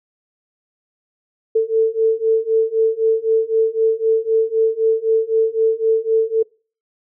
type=beating tone pair; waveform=sine; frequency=443.7 / 447.6 Hz; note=A4 / A4; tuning=+14 / +30 cents; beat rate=3.9 Hz; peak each=-17 / -16 dBFS; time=1.55-6.43 s; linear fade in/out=10 ms; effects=noise-tail reverb RT60 0.4 s tail -26 dB re dry